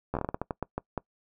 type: slowing click train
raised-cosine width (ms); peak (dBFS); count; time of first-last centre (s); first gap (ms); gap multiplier
1; -16; 13; 0.14-0.977; 12; 1.29
effects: noise-tail reverb RT60 0.1 s tail -23 dB re dry